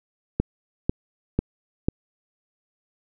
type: click train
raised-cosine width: 3 ms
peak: -7 dBFS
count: 4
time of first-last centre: 0.4-1.885 s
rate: 2.02 Hz
effects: none